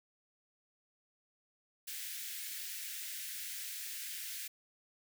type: high-pass noise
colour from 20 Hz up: white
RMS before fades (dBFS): -43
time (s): 1.87-4.48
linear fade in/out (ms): 10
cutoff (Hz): 1600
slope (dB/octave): 48
effects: none